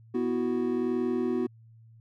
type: chord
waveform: triangle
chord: B suspended fourth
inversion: none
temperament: just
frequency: 246.9 / 329.3 / 370.4 Hz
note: B3 / E4 / F#4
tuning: 0 / -2 / +2 cents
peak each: -27 / -31 / -27 dBFS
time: 0.14-1.47 s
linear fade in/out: 10 ms
effects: added 113 Hz sine -51 dBFS peak until 2 s